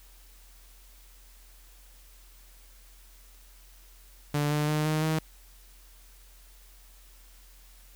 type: tone with pitch steps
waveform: sawtooth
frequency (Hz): 146.8 / 149.45 / 152.15 / 154.9 / 157.7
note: D3 / D3 / D#3 / D#3 / D#3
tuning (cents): 0 / +31 / -38 / -7 / +24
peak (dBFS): -21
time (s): 4.34-5.19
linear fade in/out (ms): 5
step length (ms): 170
effects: added 43 Hz sine -52 dBFS peak until 7.95 s + white hiss -58 dBFS RMS until 7.95 s